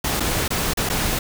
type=noise with dropouts; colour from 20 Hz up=pink; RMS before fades=-22 dBFS; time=0.04-1.19 s; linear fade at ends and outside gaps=5 ms; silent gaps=0.199-0.203 / 0.48-0.504 / 0.736-0.772 / 0.891-0.898 s; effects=none